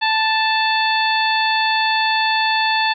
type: harmonic tone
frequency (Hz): 880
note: A5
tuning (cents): 0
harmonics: 1 / 2 / 3 / 4 / 5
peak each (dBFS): -18 / -21 / -23 / -24 / -25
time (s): 0.01-2.94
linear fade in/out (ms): 20
effects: none